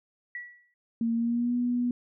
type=tone with exponential decay; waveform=sine; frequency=1942 Hz; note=B6; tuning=30 cents flat; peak=-32 dBFS; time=0.35-0.74 s; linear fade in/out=2 ms; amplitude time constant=84 ms
type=tone with pitch glide; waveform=sine; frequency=230.2 to 243.9 Hz; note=A#3 to B3; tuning=-22 to -21 cents; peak=-24 dBFS; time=1.01-1.91 s; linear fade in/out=2 ms; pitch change=+101 cents; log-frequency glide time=1.14-1.55 s
effects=none